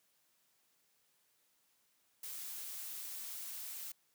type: noise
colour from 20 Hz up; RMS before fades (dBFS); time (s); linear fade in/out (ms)
blue; -45; 2.23-3.92; 5
effects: white hiss -75 dBFS RMS until 4.14 s + high-pass 100 Hz 12 dB/octave